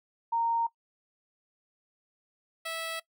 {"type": "tone pair in turn", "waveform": ["sine", "10% pulse"], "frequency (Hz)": [925, 654.1], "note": ["A#5", "E5"], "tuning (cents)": [-14, -14], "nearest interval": "tritone", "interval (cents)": 600, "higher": "first", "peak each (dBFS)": -25, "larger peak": "neither", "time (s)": [[0.32, 0.67], [2.65, 3]], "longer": "neither", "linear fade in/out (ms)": 10, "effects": ["noise-tail reverb RT60 0.1 s tail -19 dB re dry"]}